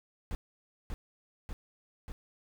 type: noise with echo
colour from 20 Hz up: brown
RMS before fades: -34 dBFS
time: 0.31-0.35 s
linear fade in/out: 0 ms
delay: 590 ms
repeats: 3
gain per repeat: -2 dB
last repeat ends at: 2.12 s
effects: none